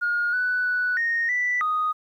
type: tone with pitch steps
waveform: sine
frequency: 1428 / 1489 / 1481 / 1856 / 1974 / 1244 Hz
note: F6 / F#6 / F#6 / A#6 / B6 / D#6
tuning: +38 / +11 / +1 / -8 / -1 / -1 cents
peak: -20 dBFS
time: 0.01-1.93 s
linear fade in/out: 20 ms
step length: 320 ms
effects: tanh soft clip ceiling -16 dBFS + 10-bit